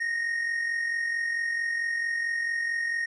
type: tone pair together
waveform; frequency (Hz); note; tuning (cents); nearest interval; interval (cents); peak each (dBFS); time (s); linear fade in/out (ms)
triangle; 1855.5 / 1900; A#6 / A#6; -9 / +33; unison; 42; -25 / -34; 0-3.06; 10
effects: resampled to 24000 Hz

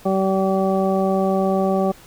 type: harmonic tone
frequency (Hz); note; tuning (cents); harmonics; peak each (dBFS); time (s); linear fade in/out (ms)
191.7; G3; -38; 1 / 2 / 3 / 4 / 6; -20 / -22 / -22 / -24 / -31; 0.05-1.92; 10
effects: pink hiss -46 dBFS RMS until 2.06 s

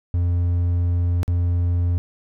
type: tone with dropouts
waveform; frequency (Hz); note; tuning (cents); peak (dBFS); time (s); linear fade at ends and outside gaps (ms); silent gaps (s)
triangle; 87.31; F2; 0; -15; 0.14-1.98; 0; 1.231-1.279
effects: none

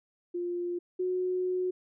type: tone pair in turn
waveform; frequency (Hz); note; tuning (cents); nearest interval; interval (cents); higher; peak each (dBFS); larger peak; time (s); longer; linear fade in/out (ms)
sine; 350.8 / 366.1; F4 / F#4; +8 / -18; minor second; 74; second; -30 / -27; second; 0.34-0.79 / 0.99-1.71; second; 10
effects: none

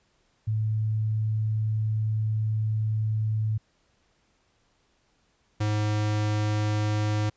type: tone pair in turn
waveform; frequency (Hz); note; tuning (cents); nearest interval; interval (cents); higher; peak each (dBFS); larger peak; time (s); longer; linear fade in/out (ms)
sine / square; 108.8 / 105.82; A2 / G#2; -19 / +33; unison; 48; first; -23 / -24; first; 0.47-3.58 / 5.6-7.3; first; 10
effects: pink hiss -68 dBFS RMS until 7.36 s + resampled to 16000 Hz

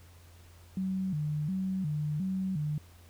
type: tone with vibrato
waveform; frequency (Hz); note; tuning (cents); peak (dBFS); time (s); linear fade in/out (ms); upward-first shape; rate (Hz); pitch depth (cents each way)
sine; 168.4; E3; +37; -29; 0.77-2.78; 2; square; 1.4; 200
effects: added 86 Hz sine -53 dBFS peak until 3.09 s + pink hiss -60 dBFS RMS until 3.09 s

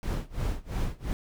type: noise with tremolo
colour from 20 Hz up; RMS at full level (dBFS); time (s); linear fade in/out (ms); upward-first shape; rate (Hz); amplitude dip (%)
brown; -27; 0.03-1.13; 0; sine; 2.9; 95
effects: none

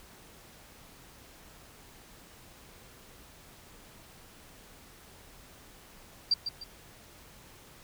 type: tone with echo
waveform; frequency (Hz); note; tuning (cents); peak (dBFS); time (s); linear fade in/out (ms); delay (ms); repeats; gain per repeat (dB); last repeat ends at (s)
sine; 4700; D8; +1; -21; 6.31-6.34; 5; 150; 2; -9; 6.64
effects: pink hiss -54 dBFS RMS until 7.83 s

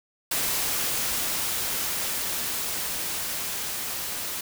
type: noise with level ramp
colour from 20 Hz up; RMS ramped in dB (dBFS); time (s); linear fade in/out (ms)
white; -26 to -32; 0.31-4.41; 5
effects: none

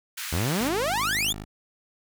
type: high-pass noise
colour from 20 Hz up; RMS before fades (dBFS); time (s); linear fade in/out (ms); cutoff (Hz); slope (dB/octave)
pink; -34; 0.17-0.69; 10; 1400; 24
type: exponential sweep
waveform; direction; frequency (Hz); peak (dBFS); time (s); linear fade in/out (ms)
sawtooth; up; 73.7 to 3675; -20; 0.32-1.33; 10
type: tone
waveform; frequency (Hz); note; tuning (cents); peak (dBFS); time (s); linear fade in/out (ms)
10% pulse; 51.91; G#1; 0; -27; 0.59-1.45; 20
effects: none

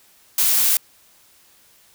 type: noise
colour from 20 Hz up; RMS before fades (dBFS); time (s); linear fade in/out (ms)
blue; -17; 0.38-0.77; 2
effects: white hiss -54 dBFS RMS until 1.94 s

